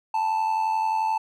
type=tone with amplitude modulation; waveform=triangle; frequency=880 Hz; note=A5; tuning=in tune; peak=-17 dBFS; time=0.14-1.18 s; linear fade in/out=5 ms; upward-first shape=sine; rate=91.4 Hz; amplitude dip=55%; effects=none